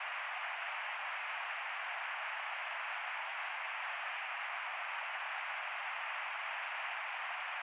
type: band-pass noise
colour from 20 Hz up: white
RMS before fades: -41 dBFS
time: 0-7.62 s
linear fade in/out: 5 ms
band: 680 to 2700 Hz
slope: 48 dB/octave
effects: resampled to 8000 Hz